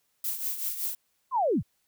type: noise with tremolo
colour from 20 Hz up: violet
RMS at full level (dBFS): -29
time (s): 0.24-0.95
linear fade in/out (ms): 2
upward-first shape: triangle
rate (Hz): 5.3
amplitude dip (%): 70
type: linear sweep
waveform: sine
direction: down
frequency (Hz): 1100 to 53.9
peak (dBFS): -22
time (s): 1.31-1.63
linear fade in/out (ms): 50
effects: white hiss -73 dBFS RMS until 1.87 s